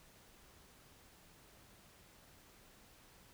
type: silence
effects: pink hiss -63 dBFS RMS until 3.33 s